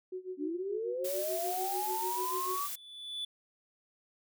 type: tone with tremolo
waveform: sine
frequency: 370 Hz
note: F#4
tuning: in tune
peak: -35 dBFS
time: 0.12-2.6 s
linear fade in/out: 5 ms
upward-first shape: sine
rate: 6.8 Hz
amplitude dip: 90%
type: linear sweep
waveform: sine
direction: up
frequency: 277.2 to 1167 Hz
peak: -33 dBFS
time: 0.37-2.69 s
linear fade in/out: 50 ms
type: noise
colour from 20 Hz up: blue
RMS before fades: -39 dBFS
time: 1.04-2.76 s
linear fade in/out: 10 ms
type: tone with exponential growth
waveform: triangle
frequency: 3469 Hz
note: A7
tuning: 25 cents flat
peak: -32 dBFS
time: 2.23-3.25 s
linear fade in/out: 5 ms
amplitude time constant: 220 ms
effects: none